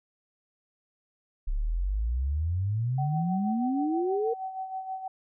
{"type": "exponential sweep", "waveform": "sine", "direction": "up", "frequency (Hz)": [32.7, 471.9], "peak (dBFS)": -25, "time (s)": [1.47, 4.34], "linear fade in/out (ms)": 10}
{"type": "tone with tremolo", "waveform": "sine", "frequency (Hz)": 759, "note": "F#5", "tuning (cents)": 44, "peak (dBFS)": -30, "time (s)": [2.98, 5.08], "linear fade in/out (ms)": 5, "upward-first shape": "sine", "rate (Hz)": 6.3, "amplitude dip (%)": 60}
{"effects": []}